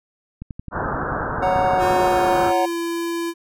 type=click train; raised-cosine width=5 ms; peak=-19 dBFS; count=18; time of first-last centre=0.42-1.911 s; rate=11.4 Hz
type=low-pass noise; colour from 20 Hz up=white; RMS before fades=-25 dBFS; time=0.71-2.53 s; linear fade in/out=50 ms; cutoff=1600 Hz; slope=96 dB/octave
type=chord; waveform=triangle; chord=F# major; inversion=second; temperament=equal; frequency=554.4 / 740 / 932.3 Hz; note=C#5 / F#5 / A#5; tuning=0 / 0 / 0 cents; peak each=-20 / -17 / -23 dBFS; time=1.42-2.66 s; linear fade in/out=10 ms
type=tone with pitch glide; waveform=square; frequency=360 to 337.8 Hz; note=F#4 to E4; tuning=-47 to +42 cents; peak=-23 dBFS; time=1.78-3.34 s; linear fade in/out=50 ms; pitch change=-111 cents; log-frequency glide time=1.99-2.77 s
effects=none